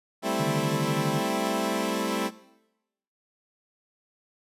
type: chord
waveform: 15% pulse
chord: A minor seventh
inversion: third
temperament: equal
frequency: 196 / 220 / 261.6 / 329.6 Hz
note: G3 / A3 / C4 / E4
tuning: 0 / 0 / 0 / 0 cents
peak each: -25 dBFS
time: 0.22-2.31 s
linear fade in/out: 50 ms
type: tone with tremolo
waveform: triangle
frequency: 148.9 Hz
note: D3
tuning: 24 cents sharp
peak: -22 dBFS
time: 0.39-1.22 s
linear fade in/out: 20 ms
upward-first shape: sine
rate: 12 Hz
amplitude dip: 90%
effects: noise-tail reverb RT60 0.9 s tail -18 dB re dry + resampled to 32000 Hz

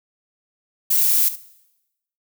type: noise with echo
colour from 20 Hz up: violet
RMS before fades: -17 dBFS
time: 0.9-1.29 s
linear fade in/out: 10 ms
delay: 72 ms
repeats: 1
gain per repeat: -14 dB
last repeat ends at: 1.362 s
effects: noise-tail reverb RT60 0.9 s tail -19 dB re dry

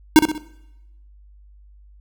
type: tone with echo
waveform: square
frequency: 311.1 Hz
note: D#4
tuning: in tune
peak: -6 dBFS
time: 0.16-0.19 s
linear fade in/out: 0 ms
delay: 63 ms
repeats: 3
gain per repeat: -8 dB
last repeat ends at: 0.379 s
effects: noise-tail reverb RT60 0.9 s tail -20 dB re dry + added 50 Hz sine -45 dBFS peak until 2 s

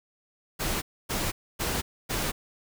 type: noise bursts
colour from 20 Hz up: pink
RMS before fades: -29 dBFS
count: 4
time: 0.59-2.32 s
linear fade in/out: 20 ms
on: 230 ms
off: 270 ms
effects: none

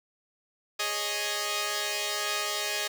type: chord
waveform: 5% pulse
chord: Ab suspended fourth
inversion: none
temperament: equal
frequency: 415.3 / 554.4 / 622.3 Hz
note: Ab4 / Db5 / Eb5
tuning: 0 / 0 / 0 cents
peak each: -22 / -25 / -20 dBFS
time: 0.79-2.88 s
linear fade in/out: 10 ms
effects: none

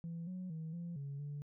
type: tone with pitch steps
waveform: sine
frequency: 167.5 / 183.5 / 160.1 / 171.4 / 140.3 / 145 Hz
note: E3 / F#3 / D#3 / F3 / C#3 / D3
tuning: +28 / -14 / +50 / -32 / +21 / -22 cents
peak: -39 dBFS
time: 0.04-1.42 s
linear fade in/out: 0 ms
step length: 230 ms
effects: tanh soft clip ceiling -38 dBFS

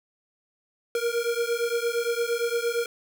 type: beating tone pair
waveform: square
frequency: 466.2 / 474.9 Hz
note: A#4 / A#4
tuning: 0 / +32 cents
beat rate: 8.7 Hz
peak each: -28 dBFS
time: 0.95-2.86 s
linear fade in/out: 2 ms
effects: none

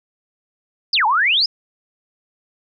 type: exponential two-way sweep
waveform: sine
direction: down then up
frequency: 5274 to 817 to 5274 Hz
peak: -13 dBFS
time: 0.93-1.46 s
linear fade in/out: 5 ms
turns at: 1.06 s
effects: none

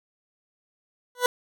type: tone with exponential growth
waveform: 20% pulse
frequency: 493.9 Hz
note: B4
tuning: in tune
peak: -9 dBFS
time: 1.15-1.26 s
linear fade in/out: 1 ms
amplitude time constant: 22 ms
effects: none

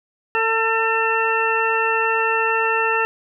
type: harmonic tone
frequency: 448.9 Hz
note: A4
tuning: 35 cents sharp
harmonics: 1 / 2 / 3 / 4 / 6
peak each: -23 / -23 / -23 / -23 / -23 dBFS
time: 0.35-3.05 s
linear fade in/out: 0 ms
effects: none

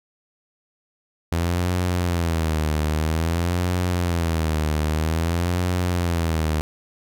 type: tone with vibrato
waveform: sawtooth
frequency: 83 Hz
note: E2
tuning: 12 cents sharp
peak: -16 dBFS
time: 1.32-6.61 s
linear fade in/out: 0 ms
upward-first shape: sine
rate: 0.51 Hz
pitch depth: 140 cents each way
effects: none

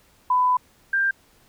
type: tone pair in turn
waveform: sine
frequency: 1000 / 1587.4 Hz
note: B5 / G6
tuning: +21 / +21 cents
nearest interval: minor sixth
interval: 800 cents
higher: second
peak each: -16 / -18 dBFS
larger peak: first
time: 0.3-0.57 / 0.93-1.11 s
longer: first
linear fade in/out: 5 ms
effects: pink hiss -58 dBFS RMS until 1.48 s

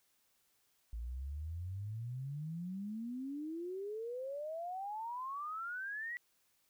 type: exponential sweep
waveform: sine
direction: up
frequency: 55 to 1964 Hz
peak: -39 dBFS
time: 0.93-6.17 s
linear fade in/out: 0 ms
effects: white hiss -75 dBFS RMS until 6.69 s

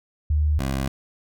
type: tone pair in turn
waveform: sine / 15% pulse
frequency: 75.3 / 66.97 Hz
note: D2 / C2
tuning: +44 / +41 cents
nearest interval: major second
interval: 203 cents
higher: first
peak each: -17 / -17 dBFS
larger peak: neither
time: 0.3-0.59 / 0.59-0.88 s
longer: neither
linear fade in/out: 5 ms
effects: none

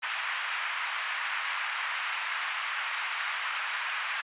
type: band-pass noise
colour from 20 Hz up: white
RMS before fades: -33 dBFS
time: 0.02-4.22 s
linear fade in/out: 20 ms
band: 1000 to 2600 Hz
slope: 24 dB/octave
effects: resampled to 8000 Hz

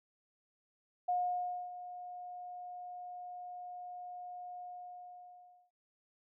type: tone with ADSR envelope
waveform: sine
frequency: 718 Hz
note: F5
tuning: 48 cents sharp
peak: -29 dBFS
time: 1.08-5.71 s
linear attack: 10 ms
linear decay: 610 ms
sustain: -14 dB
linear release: 1100 ms
effects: none

